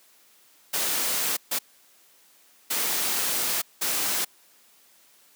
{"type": "noise bursts at uneven times", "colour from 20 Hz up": "white", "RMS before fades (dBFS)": -26, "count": 4, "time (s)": [[0.73, 1.37], [1.51, 1.59], [2.7, 3.62], [3.81, 4.25]], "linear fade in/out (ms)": 10, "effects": ["white hiss -58 dBFS RMS until 5.35 s", "high-pass 200 Hz 12 dB/octave"]}